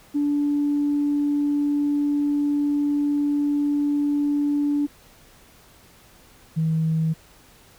sine tone pair in turn, 290 / 160.19 Hz, D4 / E3, -22 / -49 cents, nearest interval minor seventh, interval 1027 cents, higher first, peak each -18 dBFS, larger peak neither, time 0.14-4.87 / 6.56-7.14 s, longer first, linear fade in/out 20 ms, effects tanh soft clip ceiling -14 dBFS + pink hiss -52 dBFS RMS until 7.78 s

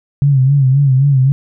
sine tone with vibrato, 136.1 Hz, C#3, 31 cents flat, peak -7 dBFS, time 0.22-1.32 s, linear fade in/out 0 ms, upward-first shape sine, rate 3.8 Hz, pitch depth 91 cents each way, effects none

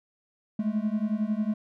triangle beating tone pair, 208.2 / 219.2 Hz, G#3 / A3, +5 / -6 cents, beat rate 11 Hz, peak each -26 dBFS, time 0.59-1.54 s, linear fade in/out 5 ms, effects none

